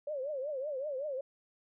sine tone with vibrato, 561 Hz, C#5, 21 cents sharp, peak -34 dBFS, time 0.07-1.21 s, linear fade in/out 5 ms, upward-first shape triangle, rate 5.3 Hz, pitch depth 190 cents each way, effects none

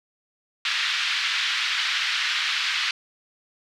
white band-pass noise, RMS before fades -25 dBFS, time 0.65-2.91 s, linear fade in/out 2 ms, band 1400 to 4000 Hz, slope 24 dB/octave, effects none

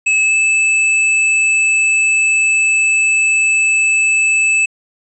square tone with pitch glide, 2595 to 2621 Hz, E7 to E7, -28 to -11 cents, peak -11 dBFS, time 0.06-4.66 s, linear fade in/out 10 ms, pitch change +17 cents, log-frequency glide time 0.22-0.34 s, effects resampled to 24000 Hz

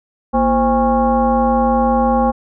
sine tone with frequency modulation, 523.3 Hz, C5, in tune, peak -11 dBFS, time 0.33-2.32 s, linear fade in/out 20 ms, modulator 288 Hz, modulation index 1.6, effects none

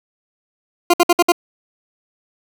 20% pulse tone bursts, 348.7 Hz, F4, 3 cents flat, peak -4 dBFS, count 5, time 0.9-1.321 s, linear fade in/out 5 ms, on 37 ms, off 59 ms, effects none

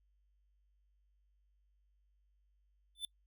square tone with exponential growth, 3520 Hz, A7, in tune, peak -34 dBFS, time 2.95-3.05 s, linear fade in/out 2 ms, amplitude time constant 21 ms, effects noise-tail reverb RT60 0.1 s tail -25 dB re dry + added 50 Hz sine -70 dBFS peak until 3.26 s

